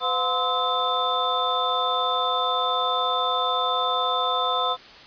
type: tone cluster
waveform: sine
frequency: 506 / 720 / 1034 / 1293 / 3558 Hz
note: B4 / F#5 / C6 / E6 / A7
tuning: +42 / -47 / -21 / -34 / +19 cents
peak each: -30 / -28 / -26 / -27 / -27 dBFS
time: 0-4.77 s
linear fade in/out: 50 ms
effects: white hiss -45 dBFS RMS until 5.06 s + resampled to 11025 Hz